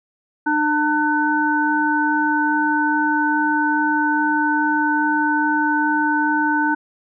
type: harmonic tone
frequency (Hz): 300.4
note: D4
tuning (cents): +39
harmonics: 1 / 3 / 5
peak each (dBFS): -20 / -20 / -20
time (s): 0.46-6.75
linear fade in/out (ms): 10
effects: none